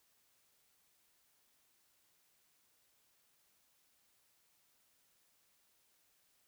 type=silence; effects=white hiss -74 dBFS RMS until 6.47 s